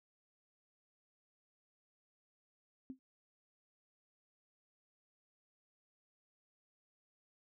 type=tone with exponential decay; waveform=sine; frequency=261.6 Hz; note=C4; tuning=in tune; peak=-39 dBFS; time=2.9-2.99 s; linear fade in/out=0 ms; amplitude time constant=19 ms; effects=none